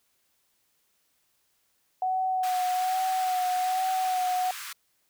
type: tone with vibrato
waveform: sine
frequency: 742 Hz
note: F#5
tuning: 5 cents sharp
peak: -24 dBFS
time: 2.02-4.51 s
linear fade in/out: 2 ms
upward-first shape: sine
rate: 1.2 Hz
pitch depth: 24 cents each way
type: high-pass noise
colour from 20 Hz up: pink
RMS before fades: -39 dBFS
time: 2.43-4.73 s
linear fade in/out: 5 ms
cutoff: 1100 Hz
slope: 48 dB/octave
effects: white hiss -71 dBFS RMS until 5.09 s